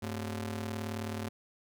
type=ring-modulated tone; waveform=sawtooth; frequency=159.6 Hz; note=D#3; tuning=44 cents sharp; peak=-28 dBFS; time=0.02-1.29 s; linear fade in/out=10 ms; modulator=60.3 Hz; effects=none